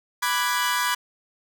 sawtooth chord, G# half-diminished seventh, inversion first, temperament equal, 987.8 / 1174.7 / 1480 / 1661.2 Hz, B5 / D6 / F#6 / G#6, 0 / 0 / 0 / 0 cents, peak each -21 / -25 / -27 / -24 dBFS, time 0.22-0.95 s, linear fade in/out 10 ms, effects none

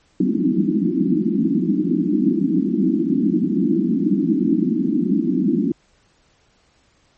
white band-pass noise, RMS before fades -18 dBFS, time 0.2-5.72 s, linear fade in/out 5 ms, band 170 to 340 Hz, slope 96 dB/octave, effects pink hiss -59 dBFS RMS until 7.17 s + MP3 32 kbps

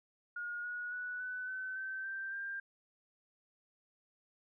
sine tone with pitch steps, 1433 / 1454.7 / 1476.7 / 1499 / 1521.7 / 1544.7 / 1568.1 / 1591.9 Hz, F6 / F#6 / F#6 / F#6 / F#6 / G6 / G6 / G6, +44 / -30 / -4 / +22 / +48 / -26 / 0 / +26 cents, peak -38 dBFS, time 0.36-2.6 s, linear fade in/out 5 ms, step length 280 ms, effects none

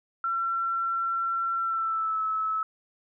sine tone with pitch glide, 1355 to 1299.8 Hz, E6 to E6, +47 to -25 cents, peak -25 dBFS, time 0.24-2.63 s, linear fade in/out 2 ms, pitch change -72 cents, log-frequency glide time 1.59-2.22 s, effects none

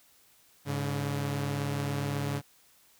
sawtooth tone pair together, 103.83 / 142.06 Hz, G#2 / C#3, 0 / +43 cents, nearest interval perfect fourth, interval 543 cents, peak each -31 / -27 dBFS, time 0.65-2.42 s, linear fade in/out 50 ms, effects white hiss -62 dBFS RMS until 2.99 s

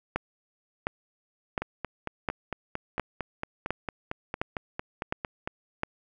two click trains, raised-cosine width 0.5 ms, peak -12 / -16 dBFS, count 9 / 18, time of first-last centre 0.16-5.834 / 1.62-5.475 s, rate 1.41 / 4.41 Hz, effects none

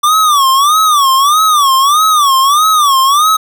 square tone with vibrato, 1164 Hz, D6, 16 cents flat, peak -7 dBFS, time 0.03-3.37 s, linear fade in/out 10 ms, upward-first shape sine, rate 1.6 Hz, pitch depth 170 cents each way, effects none

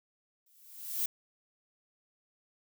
violet noise with exponential growth, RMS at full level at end -29 dBFS, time 0.46-1.06 s, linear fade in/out 5 ms, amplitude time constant 130 ms, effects none

